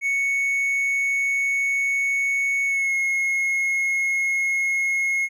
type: tone with pitch glide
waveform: triangle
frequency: 2217 to 2164 Hz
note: C#7 to C#7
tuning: 0 to -42 cents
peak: -18 dBFS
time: 0.01-5.29 s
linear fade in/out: 50 ms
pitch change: -42 cents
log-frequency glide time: 2.66-2.94 s
effects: none